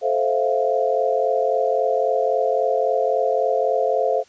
sine chord, F major seventh, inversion first, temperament just, 436.5 / 523.8 / 654.8 / 698.5 Hz, A4 / C5 / E5 / F5, -14 / +2 / -12 / 0 cents, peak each -23 / -21 / -24 / -23 dBFS, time 0.01-4.24 s, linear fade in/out 50 ms, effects white hiss -54 dBFS RMS until 4.28 s + resampled to 16000 Hz

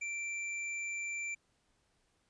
square tone, 2349 Hz, D7, in tune, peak -37 dBFS, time 0.01-1.35 s, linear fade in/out 10 ms, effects pink hiss -75 dBFS RMS until 2.29 s + resampled to 22050 Hz

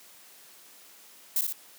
violet noise with echo, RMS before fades -25 dBFS, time 1.36-1.41 s, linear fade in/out 2 ms, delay 58 ms, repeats 2, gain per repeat -4 dB, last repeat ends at 1.526 s, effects white hiss -53 dBFS RMS until 1.78 s + high-pass 200 Hz 12 dB/octave

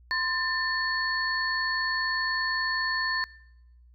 sine tone cluster, 1036 / 1785 / 4392 Hz, C6 / A6 / C#8, -17 / +24 / -17 cents, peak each -33 / -26 / -32 dBFS, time 0.11-3.24 s, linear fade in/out 0 ms, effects noise-tail reverb RT60 0.9 s tail -25 dB re dry + added 60 Hz sine -52 dBFS peak until 3.94 s

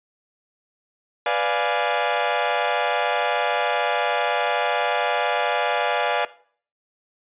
sawtooth chord, B diminished seventh, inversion none, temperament equal with one note detuned, 493.9 / 587.3 / 698.5 / 833 Hz, B4 / D5 / F5 / Ab5, 0 / 0 / 0 / +5 cents, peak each -23 / -21 / -21 / -21 dBFS, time 1.26-6.25 s, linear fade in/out 2 ms, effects noise-tail reverb RT60 0.5 s tail -18 dB re dry + resampled to 8000 Hz

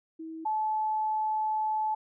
sine tone pair in turn, 322.1 / 864.9 Hz, E4 / A5, -40 / -30 cents, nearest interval octave + perfect fourth, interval 1710 cents, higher second, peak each -37 / -26 dBFS, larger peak second, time 0.19-0.45 / 0.45-1.95 s, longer second, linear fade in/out 10 ms, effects none

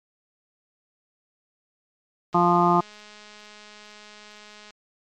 click train, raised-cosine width 0.2 ms, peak -29 dBFS, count 500, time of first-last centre 2.33-4.706 s, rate 210 Hz
harmonic tone, 174.61 Hz, F3, in tune, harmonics 1 / 2 / 4 / 5 / 6 / 7, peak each -23 / -23 / -23 / -23 / -23 / -23 dBFS, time 2.34-2.81 s, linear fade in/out 10 ms
effects MP3 64 kbps

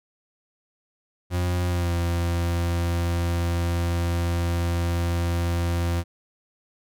40% pulse tone with pitch glide, 88.7 to 85.83 Hz, F2 to F2, +27 to -30 cents, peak -21 dBFS, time 1.3-6.04 s, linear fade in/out 50 ms, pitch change -57 cents, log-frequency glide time 1.67-1.93 s, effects none

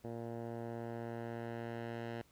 10% pulse tone with low-pass filter sweep, 116.54 Hz, A#2, in tune, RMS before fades -43 dBFS, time 0.04-2.22 s, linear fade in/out 5 ms, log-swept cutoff 700 to 2800 Hz, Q 0.83, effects pink hiss -69 dBFS RMS until 2.31 s

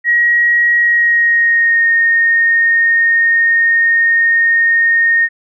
sine tone with pitch glide, 1900 to 1845.9 Hz, A#6 to A#6, +33 to -18 cents, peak -8 dBFS, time 0.04-5.29 s, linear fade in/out 50 ms, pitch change -51 cents, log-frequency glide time 0.77-1.89 s, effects none

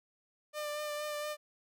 sawtooth tone with vibrato, 597 Hz, D5, 28 cents sharp, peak -32 dBFS, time 0.53-1.37 s, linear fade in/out 50 ms, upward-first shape sine, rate 4.3 Hz, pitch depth 18 cents each way, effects none

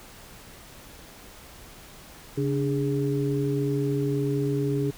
sine tone cluster, 139.2 / 290.1 / 412.3 Hz, C#3 / D4 / G#4, +8 / -21 / -13 cents, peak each -26 / -28 / -28 dBFS, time 2.37-4.91 s, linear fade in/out 10 ms, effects pink hiss -47 dBFS RMS until 4.97 s

